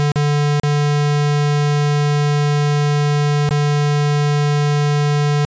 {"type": "tone with dropouts", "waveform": "square", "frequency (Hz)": 146.5, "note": "D3", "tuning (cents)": -4, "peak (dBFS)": -14, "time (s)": [0, 5.45], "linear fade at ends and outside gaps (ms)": 0, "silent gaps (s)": [[0.118, 0.158], [0.598, 0.634], [3.491, 3.509]], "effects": ["resampled to 16000 Hz"]}